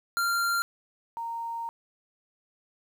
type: tone pair in turn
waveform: square / sine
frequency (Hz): 1386 / 925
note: F6 / A#5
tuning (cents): -14 / -14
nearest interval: perfect fifth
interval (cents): 700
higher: first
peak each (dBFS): -25 / -31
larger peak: first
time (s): 0.17-0.62 / 1.17-1.69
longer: second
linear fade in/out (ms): 0
effects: 10-bit